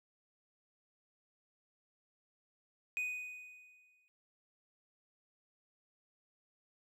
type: tone with exponential decay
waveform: triangle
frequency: 2489 Hz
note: D#7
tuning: in tune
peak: -31 dBFS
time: 2.97-4.08 s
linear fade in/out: 0 ms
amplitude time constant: 240 ms
effects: none